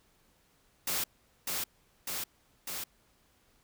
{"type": "noise with echo", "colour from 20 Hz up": "white", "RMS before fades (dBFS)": -32, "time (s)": [0.87, 1.04], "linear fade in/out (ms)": 5, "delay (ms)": 600, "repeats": 3, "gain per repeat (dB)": -2, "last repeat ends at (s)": 2.84, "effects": ["pink hiss -68 dBFS RMS until 3.63 s"]}